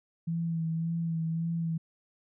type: tone with vibrato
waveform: sine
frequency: 164.81 Hz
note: E3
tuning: in tune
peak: -28 dBFS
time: 0.27-1.78 s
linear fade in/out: 10 ms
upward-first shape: sine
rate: 1.8 Hz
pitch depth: 28 cents each way
effects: none